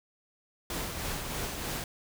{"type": "noise with tremolo", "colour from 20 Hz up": "pink", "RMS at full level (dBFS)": -34, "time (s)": [0.7, 1.84], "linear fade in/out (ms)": 2, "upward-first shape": "sine", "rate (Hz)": 3.2, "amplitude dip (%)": 35, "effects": []}